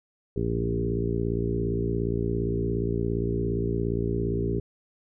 harmonic tone with a mistuned harmonic, 57.3 Hz, A#1, 29 cents flat, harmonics 1 / 2 / 3 / 4 / 5 / 6 / 7 / 8, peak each -32 / -30 / -32 / -35 / -35 / -34 / -30 / -40 dBFS, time 0.36-4.6 s, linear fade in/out 5 ms, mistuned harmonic 2, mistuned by -17 cents, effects none

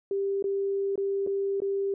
sine tone with dropouts, 394.7 Hz, G4, 12 cents sharp, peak -25 dBFS, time 0.11-1.94 s, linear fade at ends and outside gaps 2 ms, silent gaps 0.425-0.441 / 0.957-0.977 / 1.265-1.272 / 1.603-1.619 s, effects none

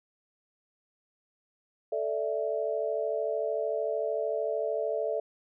sine chord, A suspended fourth, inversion none, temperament just, 440 / 586.7 / 660 Hz, A4 / D5 / E5, 0 / -2 / +2 cents, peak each -32 dBFS, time 1.92-5.2 s, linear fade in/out 5 ms, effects none

